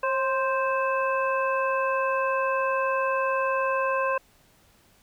harmonic tone with a mistuned harmonic, 523.3 Hz, C5, in tune, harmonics 1 / 2 / 3 / 5, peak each -26 / -26 / -31 / -34 dBFS, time 0.03-4.18 s, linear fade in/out 5 ms, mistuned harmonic 1, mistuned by +44 cents, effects pink hiss -60 dBFS RMS until 5.02 s

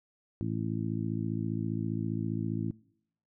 harmonic tone, 55 Hz, A1, in tune, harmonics 2 / 3 / 4 / 5 / 6, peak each -34 / -36 / -37 / -38 / -39 dBFS, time 0.41-2.71 s, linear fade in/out 0 ms, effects noise-tail reverb RT60 0.7 s tail -23 dB re dry

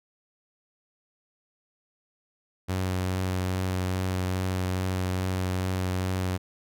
sawtooth tone with vibrato, 92.7 Hz, F#2, 4 cents sharp, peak -22 dBFS, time 2.68-6.38 s, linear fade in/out 20 ms, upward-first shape sine, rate 2.4 Hz, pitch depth 13 cents each way, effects none

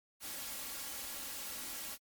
white noise with comb filter, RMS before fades -43 dBFS, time 0.2-1.98 s, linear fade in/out 50 ms, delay 3.6 ms, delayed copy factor +0.55, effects MP3 96 kbps

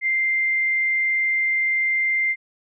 sine tone, 2093 Hz, C7, in tune, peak -18 dBFS, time 0.01-2.36 s, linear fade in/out 50 ms, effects none

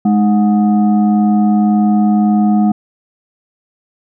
sine tone with frequency modulation, 209.1 Hz, G#3, 12 cents sharp, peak -8 dBFS, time 0.05-2.72 s, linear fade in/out 5 ms, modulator 520 Hz, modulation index 0.57, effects none

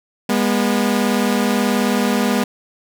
sawtooth tone pair together, 204.1 / 242.7 Hz, G#3 / B3, -30 / -30 cents, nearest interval minor third, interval 300 cents, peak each -14 dBFS, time 0.29-2.44 s, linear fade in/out 5 ms, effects none

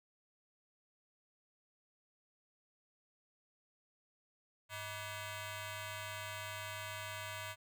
10% pulse ring-modulated tone, 533 Hz, C5, 32 cents sharp, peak -31 dBFS, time 4.69-7.56 s, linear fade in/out 50 ms, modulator 433 Hz, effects none

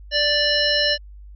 harmonic tone with a mistuned harmonic, 587.3 Hz, D5, in tune, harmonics 1 / 3 / 5 / 7 / 9, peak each -23 / -23 / -23 / -23 / -23 dBFS, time 0.11-0.98 s, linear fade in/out 50 ms, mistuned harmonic 9, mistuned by +22 cents, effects added 50 Hz sine -38 dBFS peak until 1.35 s

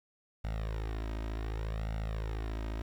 sawtooth tone with flanger, 54.2 Hz, A1, 25 cents flat, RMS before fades -36 dBFS, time 0.44-2.82 s, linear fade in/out 5 ms, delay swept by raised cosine 1.4 to 3.2 ms, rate 0.67 Hz, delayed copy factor +0.8, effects low-pass 4000 Hz 12 dB/octave + 10-bit

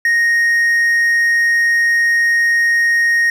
triangle tone, 1864.7 Hz, A#6, in tune, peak -9 dBFS, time 0.05-3.3 s, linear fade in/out 2 ms, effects none

